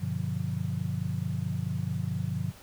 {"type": "chord", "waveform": "sine", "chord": "G dominant seventh", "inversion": "none", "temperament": "just", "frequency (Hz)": [98, 122.5, 147, 176.4], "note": ["G2", "B2", "D3", "F3"], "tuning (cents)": [0, -14, 2, 18], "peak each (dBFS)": -34, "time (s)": [0, 2.52], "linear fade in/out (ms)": 20, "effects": ["pink hiss -52 dBFS RMS until 2.62 s"]}